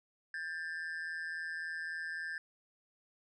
triangle ring-modulated tone, 1682 Hz, G#6, 22 cents sharp, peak -33 dBFS, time 0.34-2.38 s, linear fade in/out 2 ms, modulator 81.8 Hz, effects resampled to 24000 Hz

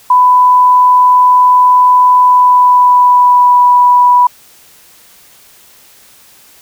sine tone with pitch glide, 997 to 983.8 Hz, B5 to B5, +16 to -7 cents, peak -3 dBFS, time 0.1-4.27 s, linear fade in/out 5 ms, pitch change -23 cents, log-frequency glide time 2.19-3.61 s, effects white hiss -42 dBFS RMS until 6.61 s

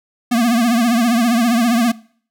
square tone with vibrato, 235.1 Hz, A#3, 15 cents sharp, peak -13 dBFS, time 0.31-1.92 s, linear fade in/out 10 ms, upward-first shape triangle, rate 15 Hz, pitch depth 110 cents each way, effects noise-tail reverb RT60 0.5 s tail -21 dB re dry

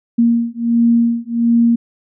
sine beating tone pair, 233.1 / 234.5 Hz, A#3 / A#3, 0 / +11 cents, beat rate 1.4 Hz, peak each -14 dBFS, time 0.18-1.76 s, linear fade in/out 10 ms, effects none

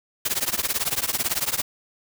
white noise with tremolo, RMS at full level -21 dBFS, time 0.25-1.62 s, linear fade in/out 5 ms, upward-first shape triangle, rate 18 Hz, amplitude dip 100%, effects none

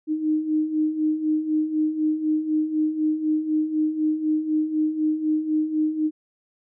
sine beating tone pair, 306.4 / 310.4 Hz, D#4 / D#4, -27 / -4 cents, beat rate 4 Hz, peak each -27 / -21 dBFS, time 0.07-6.11 s, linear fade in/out 50 ms, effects none

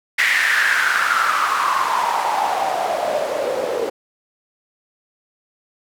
white noise with band-pass filter sweep, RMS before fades -19 dBFS, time 0.18-3.9 s, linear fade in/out 10 ms, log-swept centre 2000 to 460 Hz, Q 6.2, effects none

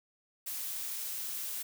blue noise, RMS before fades -38 dBFS, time 0.46-1.63 s, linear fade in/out 10 ms, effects none

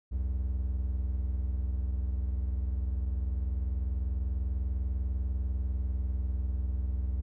triangle tone pair together, 63.2 / 83.39 Hz, B1 / E2, +41 / +21 cents, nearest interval perfect fourth, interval 480 cents, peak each -27 / -35 dBFS, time 0.11-7.22 s, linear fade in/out 20 ms, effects none

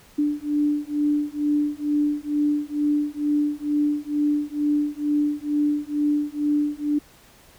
sine beating tone pair, 293.7 / 295.9 Hz, D4 / D4, 0 / +13 cents, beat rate 2.2 Hz, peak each -23 dBFS, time 0.18-6.99 s, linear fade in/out 10 ms, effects pink hiss -52 dBFS RMS until 7.58 s

